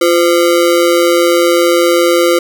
square ring-modulated tone, 429.8 Hz, A4, 41 cents flat, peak -5 dBFS, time 0.01-2.39 s, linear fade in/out 5 ms, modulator 82.5 Hz, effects none

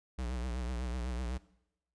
square tone with vibrato, 61.3 Hz, B1, 12 cents flat, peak -35 dBFS, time 0.18-1.38 s, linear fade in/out 10 ms, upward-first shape triangle, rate 8 Hz, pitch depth 110 cents each way, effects noise-tail reverb RT60 0.8 s tail -19 dB re dry + resampled to 22050 Hz

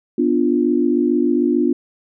sine chord, B diminished, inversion none, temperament equal, 246.9 / 293.7 / 349.2 Hz, B3 / D4 / F4, 0 / 0 / 0 cents, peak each -18 dBFS, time 0.18-1.73 s, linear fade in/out 5 ms, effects none

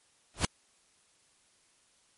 pink noise with exponential growth, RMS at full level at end -22 dBFS, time 0.34-0.45 s, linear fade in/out 1 ms, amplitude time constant 23 ms, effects white hiss -67 dBFS RMS until 2.17 s + MP3 48 kbps

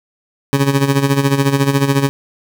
20% pulse tone with tremolo, 138.59 Hz, C#3, in tune, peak -4 dBFS, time 0.53-2.09 s, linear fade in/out 0 ms, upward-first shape sine, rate 14 Hz, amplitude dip 70%, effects none

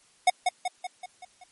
square tone with echo, 730 Hz, F#5, 24 cents flat, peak -16 dBFS, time 0.27-0.3 s, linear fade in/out 5 ms, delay 190 ms, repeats 6, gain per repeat -5 dB, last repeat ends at 1.44 s, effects white hiss -61 dBFS RMS until 1.51 s + MP3 48 kbps

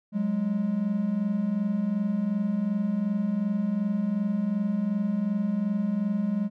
triangle tone pair together, 185 / 207.7 Hz, F#3 / G#3, 0 / 0 cents, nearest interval major second, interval 200 cents, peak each -28 / -23 dBFS, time 0.12-6.5 s, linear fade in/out 50 ms, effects none

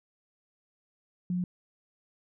sine tone, 179.3 Hz, F3, 46 cents sharp, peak -27 dBFS, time 1.3-1.44 s, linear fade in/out 2 ms, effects none

